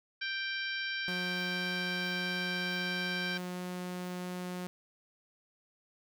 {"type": "harmonic tone", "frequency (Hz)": 784, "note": "G5", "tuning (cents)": 0, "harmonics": [2, 3, 4, 5, 6, 7], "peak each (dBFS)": [-36, -40, -42, -44, -46, -47], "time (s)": [0.21, 3.38], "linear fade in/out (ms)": 10}
{"type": "tone", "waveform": "sawtooth", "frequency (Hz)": 180.3, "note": "F#3", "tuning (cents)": -45, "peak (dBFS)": -33, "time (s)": [1.08, 4.67], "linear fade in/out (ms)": 0}
{"effects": []}